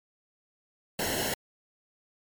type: noise with comb filter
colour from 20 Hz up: pink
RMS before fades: -30 dBFS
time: 0.99-1.34 s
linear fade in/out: 2 ms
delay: 0.83 ms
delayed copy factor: -0.8
effects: MP3 96 kbps